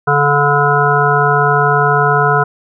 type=harmonic tone; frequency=144.2 Hz; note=D3; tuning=31 cents flat; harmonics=1 / 3 / 5 / 7 / 9 / 10; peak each=-16 / -16 / -16 / -16 / -16 / -16 dBFS; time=0.07-2.44 s; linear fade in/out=10 ms; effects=none